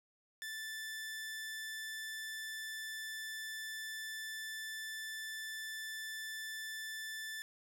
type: tone with vibrato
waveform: sawtooth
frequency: 1760 Hz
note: A6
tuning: in tune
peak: -38 dBFS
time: 0.42-7.42 s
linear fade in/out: 0 ms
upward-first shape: triangle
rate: 20 Hz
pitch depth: 14 cents each way
effects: none